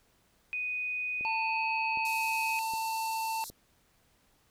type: tone with pitch glide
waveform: sine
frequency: 2489 to 2534 Hz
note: D#7 to D#7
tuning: 0 to +31 cents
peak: -31 dBFS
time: 0.53-2.59 s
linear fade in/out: 0 ms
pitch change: +31 cents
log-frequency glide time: 1.31-1.67 s
type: click train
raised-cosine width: 2 ms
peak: -35 dBFS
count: 4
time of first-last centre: 1.21-3.5 s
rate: 1.31 Hz
type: harmonic tone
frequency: 893 Hz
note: A5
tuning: 25 cents sharp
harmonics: 1 / 3 / 5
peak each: -31 / -41 / -45 dBFS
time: 1.25-3.44 s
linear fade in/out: 0 ms
type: band-pass noise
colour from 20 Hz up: white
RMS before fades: -44 dBFS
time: 2.05-3.5 s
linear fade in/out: 2 ms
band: 3700 to 14000 Hz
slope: 96 dB/octave
effects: pink hiss -68 dBFS RMS until 4.5 s